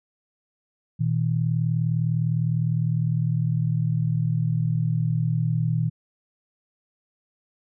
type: tone pair together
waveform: sine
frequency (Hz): 118.97 / 158.8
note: A#2 / D#3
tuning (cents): +36 / +36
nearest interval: perfect fourth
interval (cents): 500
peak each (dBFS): -23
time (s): 0.99-5.9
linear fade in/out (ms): 20
effects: none